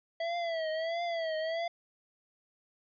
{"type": "tone with vibrato", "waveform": "square", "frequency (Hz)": 659.3, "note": "E5", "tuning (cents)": 0, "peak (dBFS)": -32, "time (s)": [0.2, 1.68], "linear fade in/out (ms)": 5, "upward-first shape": "triangle", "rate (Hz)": 1.5, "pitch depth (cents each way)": 98, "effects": ["resampled to 11025 Hz"]}